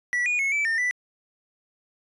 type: tone with pitch steps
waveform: triangle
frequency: 1951 / 2451 / 2187 / 2313 / 1814 / 1978 Hz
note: B6 / D#7 / C#7 / D7 / A#6 / B6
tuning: -22 / -27 / -24 / -27 / -48 / +2 cents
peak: -20 dBFS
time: 0.13-0.91 s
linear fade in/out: 0 ms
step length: 130 ms
effects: resampled to 24000 Hz